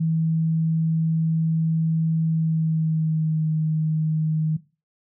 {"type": "tone with pitch glide", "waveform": "sine", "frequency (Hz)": [161.5, 156.81], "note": ["E3", "D#3"], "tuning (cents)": [-35, 14], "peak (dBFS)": -19, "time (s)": [0, 4.57], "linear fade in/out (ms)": 10, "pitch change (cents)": -51, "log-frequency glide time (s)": [2.25, 3.48], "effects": ["noise-tail reverb RT60 0.3 s tail -17 dB re dry"]}